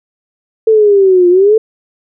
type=exponential two-way sweep; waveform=sine; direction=down then up; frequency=448.5 to 349.2 to 448.5 Hz; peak=-4 dBFS; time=0.67-1.58 s; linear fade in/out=5 ms; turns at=1.29 s; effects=none